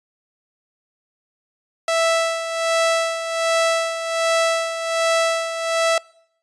sawtooth tone with tremolo, 659.3 Hz, E5, in tune, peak -11 dBFS, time 1.88-5.98 s, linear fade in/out 2 ms, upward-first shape sine, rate 1.3 Hz, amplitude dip 65%, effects noise-tail reverb RT60 0.7 s tail -25 dB re dry + resampled to 22050 Hz

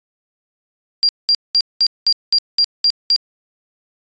sine tone bursts, 4762 Hz, D8, 23 cents sharp, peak -10 dBFS, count 9, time 1.03-3.161 s, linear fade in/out 0 ms, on 59 ms, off 200 ms, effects resampled to 16000 Hz

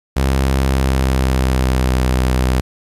sawtooth tone with pitch glide, 66.7 to 63.61 Hz, C2 to C2, +34 to -48 cents, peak -9 dBFS, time 0.16-2.61 s, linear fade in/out 10 ms, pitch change -82 cents, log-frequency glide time 0.61-1.97 s, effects resampled to 32000 Hz + 8-bit

